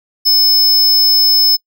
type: tone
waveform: square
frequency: 5220 Hz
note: E8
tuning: 18 cents flat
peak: -8 dBFS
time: 0.25-1.57 s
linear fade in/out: 20 ms
effects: noise-tail reverb RT60 0.1 s tail -23 dB re dry